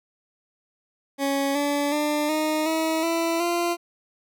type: tone with pitch steps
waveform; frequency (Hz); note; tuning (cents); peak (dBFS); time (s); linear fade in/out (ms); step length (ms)
20% pulse; 277.2 / 287.5 / 298.1 / 309.2 / 320.6 / 332.5 / 344.8; C#4 / D4 / D4 / D#4 / E4 / E4 / F4; 0 / -37 / +26 / -11 / -48 / +15 / -22; -17; 1.18-3.77; 50; 370
effects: none